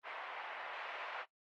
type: band-pass noise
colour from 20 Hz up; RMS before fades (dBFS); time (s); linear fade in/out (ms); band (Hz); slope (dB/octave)
pink; -45; 0.03-1.26; 50; 640 to 2700; 24
effects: noise-tail reverb RT60 0.1 s tail -17 dB re dry + Opus 32 kbps